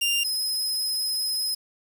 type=tone pair in turn; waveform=sawtooth; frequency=2794 / 5095 Hz; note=F7 / D#8; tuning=0 / +40 cents; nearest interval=minor seventh; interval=1040 cents; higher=second; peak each=-18 / -22 dBFS; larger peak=first; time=0.01-0.24 / 0.24-1.55 s; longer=second; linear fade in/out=10 ms; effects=8-bit